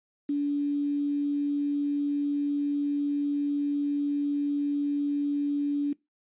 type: tone with quantisation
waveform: sine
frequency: 287.6 Hz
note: D4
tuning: 36 cents flat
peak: -24 dBFS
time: 0.29-5.93 s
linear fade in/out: 5 ms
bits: 8
effects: noise-tail reverb RT60 0.2 s tail -22 dB re dry + resampled to 8000 Hz